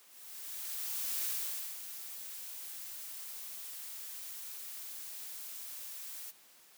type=noise with ADSR envelope; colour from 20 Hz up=blue; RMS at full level=-35 dBFS; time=0.05-6.32 s; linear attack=1200 ms; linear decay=520 ms; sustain=-10 dB; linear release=26 ms; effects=white hiss -61 dBFS RMS until 6.77 s + high-pass 200 Hz 12 dB/octave